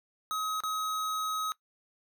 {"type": "tone with dropouts", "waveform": "square", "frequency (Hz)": 1270, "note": "D#6", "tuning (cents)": 35, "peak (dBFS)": -31, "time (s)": [0.31, 1.52], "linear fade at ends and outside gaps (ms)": 0, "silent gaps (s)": [0.604, 0.636], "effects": ["noise-tail reverb RT60 0.1 s tail -20 dB re dry"]}